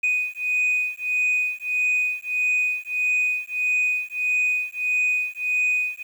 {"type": "beating tone pair", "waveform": "sine", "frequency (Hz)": [2489, 2490.6], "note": ["D#7", "D#7"], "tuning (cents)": [0, 1], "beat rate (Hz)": 1.6, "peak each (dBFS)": -22, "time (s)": [0.03, 6.03], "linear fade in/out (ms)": 10, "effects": ["tanh soft clip ceiling -16 dBFS", "8-bit"]}